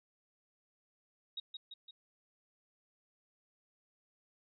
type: tone with echo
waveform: sine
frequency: 3781 Hz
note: A#7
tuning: 24 cents sharp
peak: -38 dBFS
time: 1.37-1.4 s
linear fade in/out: 5 ms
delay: 170 ms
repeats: 3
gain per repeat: -4 dB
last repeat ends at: 1.91 s
effects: none